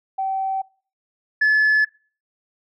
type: tone pair in turn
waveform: sine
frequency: 770 / 1722.6 Hz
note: G5 / A6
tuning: -31 / -37 cents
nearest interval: octave + major second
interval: 1394 cents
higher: second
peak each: -20 / -11 dBFS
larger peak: second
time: 0.18-0.62 / 1.41-1.85 s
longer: neither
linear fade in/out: 10 ms
effects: noise-tail reverb RT60 0.4 s tail -23 dB re dry + tanh soft clip ceiling -12 dBFS